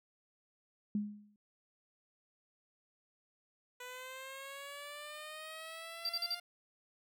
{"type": "tone with exponential decay", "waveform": "sine", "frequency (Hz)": 207.7, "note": "G#3", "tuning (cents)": 0, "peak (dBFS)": -29, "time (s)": [0.95, 1.36], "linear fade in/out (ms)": 2, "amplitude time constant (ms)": 88}
{"type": "linear sweep", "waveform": "10% pulse", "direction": "up", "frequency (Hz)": [493.9, 703], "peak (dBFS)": -37, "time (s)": [3.8, 6.4], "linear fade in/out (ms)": 5}
{"type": "tone bursts", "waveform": "triangle", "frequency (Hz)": 4699, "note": "D8", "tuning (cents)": 0, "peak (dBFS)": -32, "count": 4, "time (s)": [6.05, 6.347], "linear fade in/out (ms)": 2, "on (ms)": 42, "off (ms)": 43}
{"effects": []}